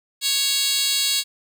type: tone with high-pass filter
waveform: 10% pulse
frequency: 554.4 Hz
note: C#5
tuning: in tune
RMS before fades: -21 dBFS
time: 0.21-1.24 s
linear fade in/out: 50 ms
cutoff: 4600 Hz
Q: 3.4
effects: none